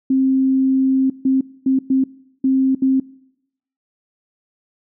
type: tone bursts at uneven times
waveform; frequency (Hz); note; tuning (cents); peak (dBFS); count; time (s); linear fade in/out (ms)
sine; 264.8; C4; +21; -12; 6; 0.1-1.1 / 1.25-1.41 / 1.66-1.79 / 1.9-2.04 / 2.44-2.75 / 2.82-3; 5
effects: noise-tail reverb RT60 0.8 s tail -22 dB re dry